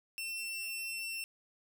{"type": "tone", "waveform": "sawtooth", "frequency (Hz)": 2699, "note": "E7", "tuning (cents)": 40, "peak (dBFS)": -34, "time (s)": [0.18, 1.24], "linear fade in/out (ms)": 0, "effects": []}